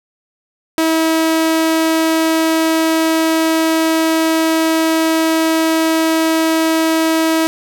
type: tone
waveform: sawtooth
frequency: 322.5 Hz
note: E4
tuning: 38 cents flat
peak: -8 dBFS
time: 0.78-7.47 s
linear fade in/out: 0 ms
effects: none

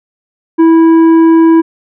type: tone with tanh clipping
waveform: sine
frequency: 327.5 Hz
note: E4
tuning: 11 cents flat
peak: -4 dBFS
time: 0.58-1.62 s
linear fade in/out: 20 ms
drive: 8 dB
effects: none

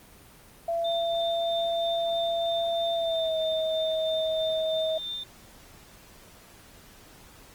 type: tone with pitch glide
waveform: sine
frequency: 674 to 637.3 Hz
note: E5 to D#5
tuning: +38 to +41 cents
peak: -25 dBFS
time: 0.68-4.98 s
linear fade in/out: 5 ms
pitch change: -97 cents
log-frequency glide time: 2.94-3.38 s
type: tone with tremolo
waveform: sine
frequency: 3597 Hz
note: A7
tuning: 37 cents sharp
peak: -31 dBFS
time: 0.84-5.24 s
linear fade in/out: 10 ms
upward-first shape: sine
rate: 3.1 Hz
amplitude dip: 35%
effects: pink hiss -52 dBFS RMS until 7.54 s + Opus 24 kbps

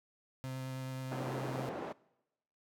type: tone with vibrato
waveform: 35% pulse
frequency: 130.81 Hz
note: C3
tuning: in tune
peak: -37 dBFS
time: 0.44-1.69 s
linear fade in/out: 0 ms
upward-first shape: sine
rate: 9.3 Hz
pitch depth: 9 cents each way
type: band-pass noise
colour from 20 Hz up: white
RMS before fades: -41 dBFS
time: 1.11-1.93 s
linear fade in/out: 10 ms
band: 210 to 640 Hz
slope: 12 dB/octave
effects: noise-tail reverb RT60 0.9 s tail -22 dB re dry

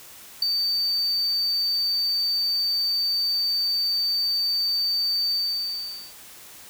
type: tone with ADSR envelope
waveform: triangle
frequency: 4592 Hz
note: D8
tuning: 40 cents flat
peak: -14 dBFS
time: 0.42-6.14 s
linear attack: 5 ms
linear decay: 6 ms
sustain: -6 dB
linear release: 820 ms
effects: white hiss -45 dBFS RMS until 6.69 s

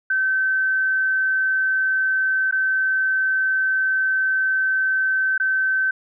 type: tone with dropouts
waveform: sine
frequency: 1539 Hz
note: G6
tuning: 32 cents flat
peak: -17 dBFS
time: 0.1-5.91 s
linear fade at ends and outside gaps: 5 ms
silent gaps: 2.512-2.524 / 5.379-5.399 s
effects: none

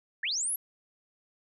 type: linear sweep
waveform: sine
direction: up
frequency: 1568 to 11740 Hz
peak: -28 dBFS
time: 0.23-0.56 s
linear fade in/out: 5 ms
effects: none

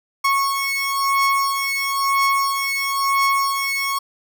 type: beating tone pair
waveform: 30% pulse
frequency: 1100 / 1101 Hz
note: C#6 / C#6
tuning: -14 / -12 cents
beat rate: 1 Hz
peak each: -18 dBFS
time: 0.24-3.99 s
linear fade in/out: 10 ms
effects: none

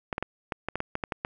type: clicks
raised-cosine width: 0.5 ms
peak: -14 dBFS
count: 11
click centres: 0.128 / 0.181 / 0.226 / 0.522 / 0.686 / 0.756 / 0.804 / 0.954 / 1.038 / 1.122 / 1.249 s
effects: none

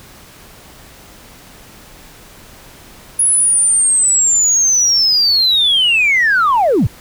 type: linear sweep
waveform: sine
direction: down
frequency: 10460 to 71.1 Hz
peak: -8 dBFS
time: 3.19-6.87 s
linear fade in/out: 5 ms
effects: tanh soft clip ceiling -6 dBFS + pink hiss -40 dBFS RMS until 7 s

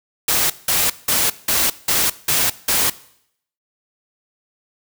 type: noise bursts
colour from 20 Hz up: white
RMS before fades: -17 dBFS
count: 7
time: 0.28-2.9 s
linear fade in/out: 5 ms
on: 220 ms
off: 180 ms
effects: noise-tail reverb RT60 0.7 s tail -19 dB re dry

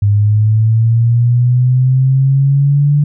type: linear sweep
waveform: sine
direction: up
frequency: 101.2 to 146.83 Hz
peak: -7 dBFS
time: 0.02-3.04 s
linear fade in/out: 5 ms
effects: none

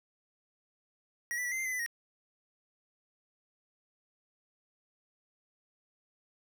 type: tone with pitch steps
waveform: square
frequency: 1905 / 1980 / 1944 / 2071 / 2091 / 2031 / 1999 / 1874 Hz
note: A#6 / B6 / B6 / C7 / C7 / B6 / B6 / A#6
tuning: +37 / +4 / -28 / -18 / -2 / +48 / +20 / +9 cents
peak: -33 dBFS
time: 1.31-1.862 s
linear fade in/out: 0 ms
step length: 69 ms
effects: none

